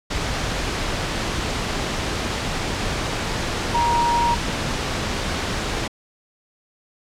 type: tone in noise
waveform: sine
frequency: 944 Hz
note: A#5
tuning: 22 cents sharp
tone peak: -17 dBFS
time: 3.74-4.35 s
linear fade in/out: 10 ms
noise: pink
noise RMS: -24 dBFS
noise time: 0.1-5.88 s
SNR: +4 dB
effects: low-pass 6000 Hz 12 dB/octave